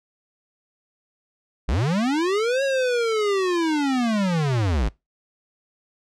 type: linear two-way sweep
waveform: square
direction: up then down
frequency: 46.37 to 554.4 to 46.37 Hz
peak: -20 dBFS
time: 1.68-4.89 s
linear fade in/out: 10 ms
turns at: 2.63 s
effects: noise-tail reverb RT60 0.2 s tail -22 dB re dry + low-pass 6000 Hz 12 dB/octave